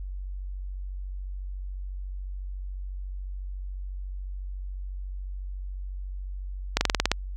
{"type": "slowing click train", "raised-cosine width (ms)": 0.2, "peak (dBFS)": -3, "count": 8, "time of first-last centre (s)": [6.77, 7.116], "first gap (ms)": 40, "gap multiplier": 1.07, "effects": ["added 47 Hz sine -32 dBFS peak until 7.36 s"]}